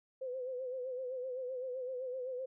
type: tone with vibrato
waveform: sine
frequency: 510 Hz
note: C5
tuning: 44 cents flat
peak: -37 dBFS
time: 0.21-2.46 s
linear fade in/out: 10 ms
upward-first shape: sine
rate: 7.8 Hz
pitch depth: 63 cents each way
effects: none